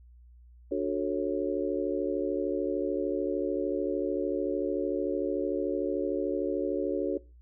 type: chord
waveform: sine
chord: D major seventh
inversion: none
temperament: just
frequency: 293.7 / 367.1 / 440.5 / 550.6 Hz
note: D4 / F#4 / A4 / C#5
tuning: 0 / -14 / +2 / -12 cents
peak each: -32 / -31 / -33 / -33 dBFS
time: 0.71-7.18 s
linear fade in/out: 10 ms
effects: noise-tail reverb RT60 0.3 s tail -20 dB re dry + added 60 Hz sine -51 dBFS peak until 7.41 s